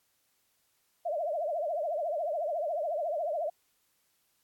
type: tone with vibrato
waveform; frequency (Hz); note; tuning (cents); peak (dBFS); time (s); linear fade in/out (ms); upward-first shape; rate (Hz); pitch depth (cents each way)
sine; 637; D#5; +41; -29; 1.05-3.5; 10; triangle; 14; 210
effects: white hiss -73 dBFS RMS until 4.43 s + AAC 64 kbps